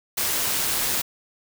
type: noise with amplitude modulation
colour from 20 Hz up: white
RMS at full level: -23 dBFS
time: 0.17-1.02 s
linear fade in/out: 10 ms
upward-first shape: sine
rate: 137 Hz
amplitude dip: 25%
effects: none